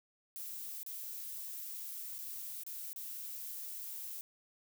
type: noise with dropouts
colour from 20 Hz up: violet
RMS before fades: -44 dBFS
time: 0.36-4.21 s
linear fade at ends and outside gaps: 0 ms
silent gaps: 0.831-0.864 / 2.182-2.188 / 2.635-2.665 / 2.93-2.961 s
effects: none